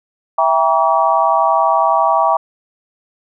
sine chord, E diminished seventh, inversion none, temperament just, 659.3 / 791.1 / 949.3 / 1139.2 Hz, E5 / G5 / Bb5 / Db6, 0 / +16 / +31 / +47 cents, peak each -16 dBFS, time 0.38-2.37 s, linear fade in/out 5 ms, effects none

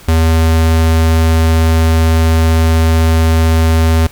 square tone, 81.1 Hz, E2, 28 cents flat, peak -8 dBFS, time 0.08-4.07 s, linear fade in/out 5 ms, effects pink hiss -38 dBFS RMS until 4.11 s

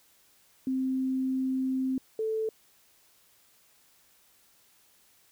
sine tone pair in turn, 261.6 / 440 Hz, C4 / A4, 0 / 0 cents, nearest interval major sixth, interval 900 cents, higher second, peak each -26 / -27 dBFS, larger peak first, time 0.67-1.98 / 2.19-2.49 s, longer first, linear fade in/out 2 ms, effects white hiss -63 dBFS RMS until 5.31 s

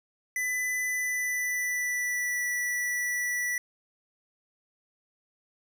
square tone with pitch glide, 2000 to 1958.8 Hz, B6 to B6, +21 to -15 cents, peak -28 dBFS, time 0.36-3.58 s, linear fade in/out 2 ms, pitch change -36 cents, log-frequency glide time 0.85-2.47 s, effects 10-bit

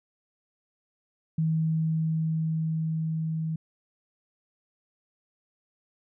sine tone with level ramp, 159.9 Hz, D#3, 48 cents sharp, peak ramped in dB -22 to -27 dBFS, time 1.38-3.56 s, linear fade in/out 5 ms, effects none

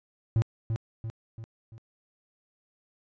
triangle tone with echo, 112.8 Hz, A2, 44 cents sharp, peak -18 dBFS, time 0.36-0.42 s, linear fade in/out 0 ms, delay 340 ms, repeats 4, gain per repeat -6 dB, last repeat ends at 1.78 s, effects resampled to 16000 Hz

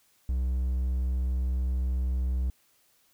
triangle tone with hard clipping, 63.8 Hz, C2, 43 cents flat, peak -26 dBFS, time 0.29-2.5 s, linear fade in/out 0 ms, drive 6 dB, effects white hiss -66 dBFS RMS until 3.13 s

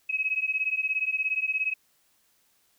sine beating tone pair, 2545 / 2562 Hz, D#7 / E7, +39 / -50 cents, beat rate 17 Hz, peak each -28 dBFS, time 0.09-1.74 s, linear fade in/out 10 ms, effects white hiss -67 dBFS RMS until 2.78 s

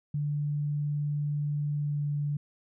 sine tone with pitch glide, 146.83 to 145.82 Hz, D3 to D3, 0 to -12 cents, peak -27 dBFS, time 0.14-2.37 s, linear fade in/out 5 ms, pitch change -12 cents, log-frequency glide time 1.76-2.05 s, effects none

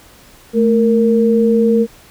sine tone pair together, 219.6 / 463.9 Hz, A3 / A#4, -3 / -8 cents, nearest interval octave + minor second, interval 1295 cents, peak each -12 dBFS, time 0.53-1.87 s, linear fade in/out 50 ms, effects pink hiss -44 dBFS RMS until 2.1 s

